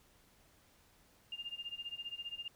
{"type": "tone with tremolo", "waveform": "sine", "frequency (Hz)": 2810, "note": "F7", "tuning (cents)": 10, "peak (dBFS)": -38, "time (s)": [1.32, 2.48], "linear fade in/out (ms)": 2, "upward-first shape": "sine", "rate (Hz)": 15, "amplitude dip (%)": 90, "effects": ["pink hiss -67 dBFS RMS until 2.55 s"]}